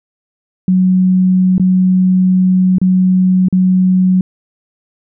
sine tone with dropouts, 185 Hz, F#3, in tune, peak -7 dBFS, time 0.68-4.21 s, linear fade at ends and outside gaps 2 ms, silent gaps 1.581-1.597 / 2.784-2.815 / 3.485-3.526 s, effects none

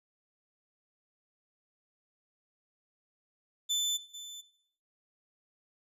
30% pulse tone with echo, 3520 Hz, A7, in tune, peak -25 dBFS, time 3.69-3.98 s, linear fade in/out 20 ms, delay 440 ms, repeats 1, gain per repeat -14 dB, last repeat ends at 4.42 s, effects noise-tail reverb RT60 0.7 s tail -17 dB re dry + resampled to 32000 Hz

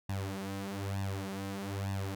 sawtooth tone with flanger, 98 Hz, G2, in tune, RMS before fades -37 dBFS, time 0.09-2.15 s, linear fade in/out 5 ms, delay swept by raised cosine 1.1 to 6.4 ms, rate 1.1 Hz, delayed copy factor +1, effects none

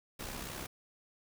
pink noise with amplitude modulation, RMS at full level -40 dBFS, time 0.19-0.67 s, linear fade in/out 10 ms, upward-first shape sine, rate 64.8 Hz, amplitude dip 50%, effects none

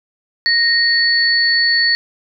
sine tone pair together, 1864.7 / 4439 Hz, A#6 / C#8, 0 / +2 cents, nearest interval octave + minor third, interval 1502 cents, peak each -14 dBFS, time 0.46-1.95 s, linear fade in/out 0 ms, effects none

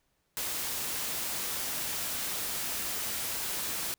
white noise, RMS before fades -34 dBFS, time 0.37-3.94 s, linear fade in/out 0 ms, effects pink hiss -75 dBFS RMS until 3.98 s

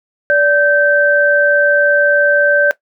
sine tone pair together, 580 / 1554.2 Hz, D5 / G6, -22 / -15 cents, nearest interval octave + perfect fourth, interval 1707 cents, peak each -11 dBFS, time 0.3-2.71 s, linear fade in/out 0 ms, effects noise-tail reverb RT60 0.1 s tail -17 dB re dry

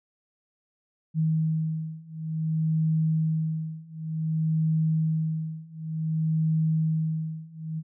sine beating tone pair, 158.5 / 159.05 Hz, D#3 / D#3, +32 / +38 cents, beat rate 0.55 Hz, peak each -27 / -26 dBFS, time 1.14-7.83 s, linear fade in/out 50 ms, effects none

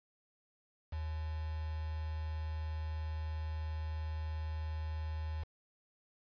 sine tone with quantisation, 78.5 Hz, D#2, 16 cents sharp, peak -36 dBFS, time 0.92-5.44 s, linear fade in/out 10 ms, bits 8, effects resampled to 11025 Hz

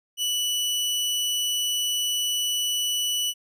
sawtooth tone, 2960 Hz, F#7, in tune, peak -20 dBFS, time 0.17-3.34 s, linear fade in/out 50 ms, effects resampled to 32000 Hz

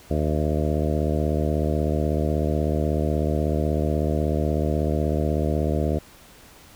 harmonic tone with a mistuned harmonic, 76.3 Hz, D#2, 33 cents flat, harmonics 1 / 2 / 3 / 4 / 5 / 6 / 7 / 8 / 9, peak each -24 / -27 / -29 / -30 / -31 / -32 / -32 / -33 / -34 dBFS, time 0.1-5.99 s, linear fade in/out 10 ms, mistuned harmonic 9, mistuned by -28 cents, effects pink hiss -49 dBFS RMS until 6.75 s

